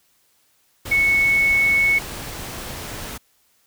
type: tone in noise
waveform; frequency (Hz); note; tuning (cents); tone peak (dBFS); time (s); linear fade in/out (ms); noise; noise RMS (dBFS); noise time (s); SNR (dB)
sine; 2208; C#7; -7; -14; 0.91-1.99; 10; pink; -32; 0.85-3.18; +15
effects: white hiss -62 dBFS RMS until 3.66 s